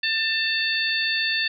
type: harmonic tone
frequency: 893 Hz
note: A5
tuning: 25 cents sharp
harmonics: 2 / 3 / 4 / 5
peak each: -25 / -27 / -28 / -27 dBFS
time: 0.03-1.48 s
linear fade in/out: 5 ms
effects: none